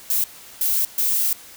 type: noise bursts at uneven times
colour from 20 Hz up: violet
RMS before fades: -20 dBFS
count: 3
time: 0.1-0.24 / 0.61-0.85 / 0.98-1.33 s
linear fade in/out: 2 ms
effects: white hiss -43 dBFS RMS until 1.56 s